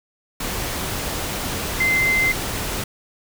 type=tone in noise; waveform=sine; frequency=2075 Hz; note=C7; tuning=15 cents flat; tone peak=-16 dBFS; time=1.8-2.32 s; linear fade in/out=5 ms; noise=pink; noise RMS=-26 dBFS; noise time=0.4-2.84 s; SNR=+7 dB; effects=none